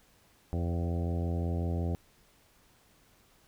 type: harmonic tone with a mistuned harmonic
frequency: 85.4 Hz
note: F2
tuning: 38 cents flat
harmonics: 1 / 2 / 3 / 4 / 5 / 6 / 7 / 8 / 9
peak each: -30 / -36 / -40 / -42 / -44 / -46 / -47 / -48 / -49 dBFS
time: 0.53-1.95 s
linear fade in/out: 0 ms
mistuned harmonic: 7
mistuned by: -22 cents
effects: pink hiss -64 dBFS RMS until 3.47 s